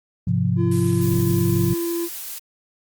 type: chord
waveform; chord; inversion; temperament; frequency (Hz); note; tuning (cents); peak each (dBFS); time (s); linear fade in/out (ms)
sine; F minor; first; equal; 103.83 / 130.81 / 174.61; Ab2 / C3 / F3; 0 / 0 / 0; -22 / -22 / -21; 0.27-1.74; 5
type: tone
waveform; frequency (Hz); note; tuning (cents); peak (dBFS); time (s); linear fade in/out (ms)
triangle; 340.6; F4; -43; -20; 0.56-2.09; 50
type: noise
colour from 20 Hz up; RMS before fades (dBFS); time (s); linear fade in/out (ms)
blue; -32; 0.71-2.39; 10
effects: Opus 32 kbps